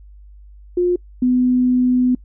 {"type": "tone pair in turn", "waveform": "sine", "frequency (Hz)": [355.7, 250.8], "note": ["F4", "B3"], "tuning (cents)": [32, 27], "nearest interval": "tritone", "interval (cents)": 605, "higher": "first", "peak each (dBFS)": [-13, -12], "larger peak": "second", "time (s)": [[0.77, 0.96], [1.22, 2.15]], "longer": "second", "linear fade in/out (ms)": 5, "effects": ["noise-tail reverb RT60 0.1 s tail -25 dB re dry", "added 50 Hz sine -39 dBFS peak until 2.24 s"]}